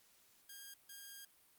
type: tone bursts at uneven times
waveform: 5% pulse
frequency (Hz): 1617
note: G#6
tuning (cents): -47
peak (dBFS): -40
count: 2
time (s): 0.49-0.74 / 0.89-1.25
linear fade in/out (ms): 5
effects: white hiss -69 dBFS RMS until 1.58 s + Opus 48 kbps